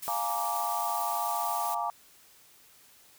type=noise; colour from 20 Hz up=blue; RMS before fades=-38 dBFS; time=0.02-1.75 s; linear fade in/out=10 ms
type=chord; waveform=sine; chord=Bb dominant seventh; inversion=second; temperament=just; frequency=699.2 / 839.1 / 932.3 / 1165.4 Hz; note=F5 / Ab5 / Bb5 / D6; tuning=+2 / +18 / 0 / -14 cents; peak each=-34 dBFS; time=0.08-1.9 s; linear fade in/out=0 ms
effects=white hiss -58 dBFS RMS until 3.18 s